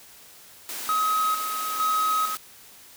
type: high-pass noise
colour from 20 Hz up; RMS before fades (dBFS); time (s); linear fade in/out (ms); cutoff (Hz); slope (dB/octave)
white; -34; 0.69-2.37; 0; 210; 48
type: tone with tremolo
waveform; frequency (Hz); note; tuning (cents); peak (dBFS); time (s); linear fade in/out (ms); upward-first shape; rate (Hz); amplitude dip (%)
triangle; 1270; D#6; +35; -19; 0.89-2.35; 0; square; 1.1; 55
effects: white hiss -49 dBFS RMS until 2.96 s